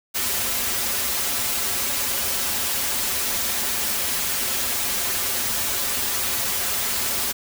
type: noise with comb filter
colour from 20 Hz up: white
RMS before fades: -24 dBFS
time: 0.14-7.33 s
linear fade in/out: 20 ms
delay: 6.4 ms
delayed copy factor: -0.9
effects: none

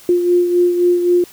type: beating tone pair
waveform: sine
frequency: 352.5 / 356.3 Hz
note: F4 / F4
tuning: +16 / +35 cents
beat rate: 3.8 Hz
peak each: -11 / -20 dBFS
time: 0.09-1.24 s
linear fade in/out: 2 ms
effects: white hiss -42 dBFS RMS until 1.32 s

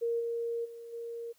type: tone with level steps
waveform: sine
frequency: 466.2 Hz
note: A#4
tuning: in tune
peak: -28 / -31 / -43 / -37 dBFS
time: 0.01-1.33 s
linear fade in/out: 20 ms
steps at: 0.19 / 0.64 / 0.92 s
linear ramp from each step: 20 ms
effects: white hiss -68 dBFS RMS until 1.38 s

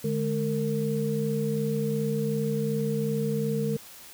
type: tone cluster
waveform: sine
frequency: 148.9 / 211.6 / 457.3 Hz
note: D3 / G#3 / A#4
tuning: +24 / +33 / -33 cents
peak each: -29 dBFS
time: 0.04-3.77 s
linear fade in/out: 5 ms
effects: white hiss -47 dBFS RMS until 4.13 s

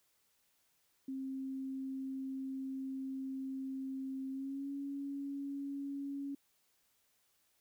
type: tone with pitch glide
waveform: sine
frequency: 266.3 to 279.4 Hz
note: C4 to C#4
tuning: +31 to +14 cents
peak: -38 dBFS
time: 1.08-6.35 s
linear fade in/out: 5 ms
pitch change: +83 cents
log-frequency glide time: 4.31-4.7 s
effects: white hiss -75 dBFS RMS until 7.6 s

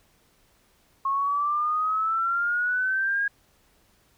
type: exponential sweep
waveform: sine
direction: up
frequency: 1084 to 1643 Hz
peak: -22 dBFS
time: 1.05-3.28 s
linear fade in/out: 5 ms
effects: pink hiss -63 dBFS RMS until 4.17 s

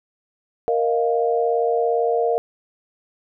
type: chord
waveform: sine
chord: Bb suspended fourth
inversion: none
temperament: just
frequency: 466.2 / 621.6 / 699.2 Hz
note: Bb4 / Eb5 / F5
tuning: 0 / -2 / +2 cents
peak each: -19 / -25 / -22 dBFS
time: 0.68-2.38 s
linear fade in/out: 0 ms
effects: none

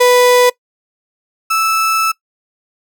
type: tone pair in turn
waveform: 35% pulse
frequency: 493.9 / 1313.6 Hz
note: B4 / E6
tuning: 0 / -6 cents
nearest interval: octave + perfect fourth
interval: 1694 cents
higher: second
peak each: -5 / -10 dBFS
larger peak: first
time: 0-0.5 / 1.5-2.12 s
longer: second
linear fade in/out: 10 ms
effects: noise-tail reverb RT60 0.1 s tail -21 dB re dry

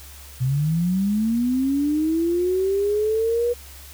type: linear sweep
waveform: sine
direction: up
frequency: 123.7 to 485.3 Hz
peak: -18 dBFS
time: 0.4-3.54 s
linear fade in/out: 20 ms
effects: added 69 Hz sine -42 dBFS peak until 3.93 s + white hiss -44 dBFS RMS until 3.93 s

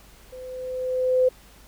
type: tone with level ramp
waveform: sine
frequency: 510 Hz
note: C5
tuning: 44 cents flat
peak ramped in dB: -37 to -14 dBFS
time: 0.32-1.29 s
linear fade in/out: 10 ms
effects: added 50 Hz sine -52 dBFS peak until 1.67 s + pink hiss -52 dBFS RMS until 1.67 s

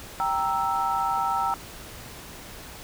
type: chord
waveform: sine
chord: E diminished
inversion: first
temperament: equal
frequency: 784 / 932.3 / 1318.5 Hz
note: G5 / Bb5 / E6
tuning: 0 / 0 / 0 cents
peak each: -27 dBFS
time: 0.2-1.54 s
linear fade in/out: 0 ms
effects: pink hiss -42 dBFS RMS until 2.83 s

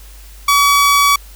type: tone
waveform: sawtooth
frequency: 1138 Hz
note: C#6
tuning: 45 cents sharp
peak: -5 dBFS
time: 0.48-1.16 s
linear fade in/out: 5 ms
effects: added 50 Hz sine -35 dBFS peak until 1.35 s + white hiss -43 dBFS RMS until 1.35 s

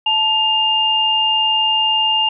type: tone pair together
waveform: sine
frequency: 878.3 / 2811 Hz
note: A5 / F7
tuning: -3 / +11 cents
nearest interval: octave + minor sixth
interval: 2014 cents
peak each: -19 / -14 dBFS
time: 0.06-2.29 s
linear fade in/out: 5 ms
effects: none

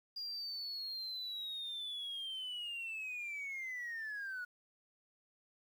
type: linear sweep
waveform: sine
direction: down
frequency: 4827 to 1442 Hz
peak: -38 dBFS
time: 0.16-4.45 s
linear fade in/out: 10 ms
effects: tanh soft clip ceiling -38 dBFS + 11-bit

